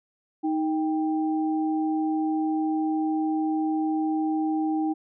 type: tone pair together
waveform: sine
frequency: 313.2 / 789.2 Hz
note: D#4 / G5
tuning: +11 / +11 cents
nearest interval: octave + major third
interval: 1600 cents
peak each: -23 / -31 dBFS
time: 0.43-4.94 s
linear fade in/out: 20 ms
effects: none